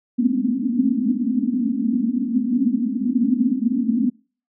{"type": "band-pass noise", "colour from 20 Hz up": "pink", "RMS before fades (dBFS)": -20, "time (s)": [0.18, 4.1], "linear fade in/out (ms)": 10, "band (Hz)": [220, 270], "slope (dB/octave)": 96, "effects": ["noise-tail reverb RT60 0.4 s tail -25 dB re dry"]}